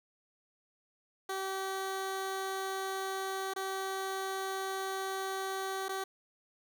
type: tone with dropouts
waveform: 15% pulse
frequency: 384.3 Hz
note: G4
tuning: 34 cents flat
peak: -28 dBFS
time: 1.29-6.04 s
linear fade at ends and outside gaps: 5 ms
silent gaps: 3.537-3.561 / 5.884-5.891 s
effects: none